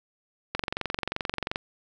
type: click train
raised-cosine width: 0.3 ms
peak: -12 dBFS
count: 24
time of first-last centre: 0.55-1.559 s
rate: 22.8 Hz
effects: none